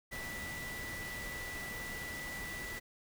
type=tone in noise; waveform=sine; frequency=1970 Hz; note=B6; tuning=5 cents flat; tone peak=-42 dBFS; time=0.11-2.8 s; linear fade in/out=20 ms; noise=pink; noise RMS=-45 dBFS; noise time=0.11-2.8 s; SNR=0 dB; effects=none